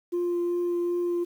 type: tone with vibrato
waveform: sine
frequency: 349.2 Hz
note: F4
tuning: in tune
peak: -22 dBFS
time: 0.12-1.25 s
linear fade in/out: 20 ms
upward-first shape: triangle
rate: 2.6 Hz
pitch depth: 11 cents each way
effects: tanh soft clip ceiling -22 dBFS + 9-bit